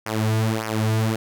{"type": "tone with flanger", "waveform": "sawtooth", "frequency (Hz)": 110, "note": "A2", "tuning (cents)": 0, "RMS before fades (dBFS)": -22, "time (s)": [0.06, 1.16], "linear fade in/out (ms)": 5, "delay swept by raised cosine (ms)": [0.25, 3.85], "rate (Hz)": 1.7, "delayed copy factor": -0.85, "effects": []}